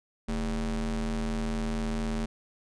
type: ring-modulated tone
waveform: square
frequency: 92.1 Hz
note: F#2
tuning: 7 cents flat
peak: -26 dBFS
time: 0.28-2.26 s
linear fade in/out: 10 ms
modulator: 132 Hz
effects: resampled to 22050 Hz